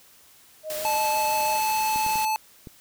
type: tone with vibrato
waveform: sine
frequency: 616 Hz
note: D#5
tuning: 17 cents flat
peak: -30 dBFS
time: 0.63-1.6 s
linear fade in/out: 50 ms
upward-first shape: triangle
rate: 5.9 Hz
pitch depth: 31 cents each way
type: noise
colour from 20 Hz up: white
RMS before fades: -34 dBFS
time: 0.7-2.25 s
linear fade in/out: 0 ms
type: tone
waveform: square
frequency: 870 Hz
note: A5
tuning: 20 cents flat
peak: -23 dBFS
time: 0.85-2.36 s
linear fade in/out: 0 ms
type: clicks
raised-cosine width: 3 ms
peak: -26 dBFS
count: 4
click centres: 1.96 / 2.064 / 2.157 / 2.672 s
effects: white hiss -54 dBFS RMS until 2.8 s